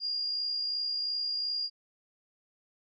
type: tone with amplitude modulation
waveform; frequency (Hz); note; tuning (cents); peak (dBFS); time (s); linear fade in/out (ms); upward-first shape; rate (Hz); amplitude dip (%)
sine; 4824; D8; +46; -28; 0-1.7; 50; sine; 62.8; 35
effects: none